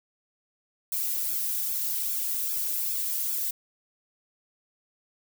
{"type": "noise with flanger", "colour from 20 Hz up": "violet", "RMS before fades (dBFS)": -29, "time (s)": [0.92, 3.51], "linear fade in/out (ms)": 5, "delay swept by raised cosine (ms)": [1, 2.3], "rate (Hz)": 2.5, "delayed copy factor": -0.9, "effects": []}